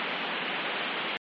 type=band-pass noise; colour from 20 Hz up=white; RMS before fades=-32 dBFS; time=0-1.17 s; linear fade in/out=0 ms; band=170 to 3300 Hz; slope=48 dB/octave; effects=MP3 32 kbps